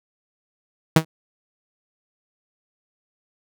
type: tone with exponential decay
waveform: sawtooth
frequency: 160 Hz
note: D#3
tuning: 49 cents sharp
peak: -5 dBFS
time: 0.96-1.05 s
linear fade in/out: 5 ms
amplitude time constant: 18 ms
effects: none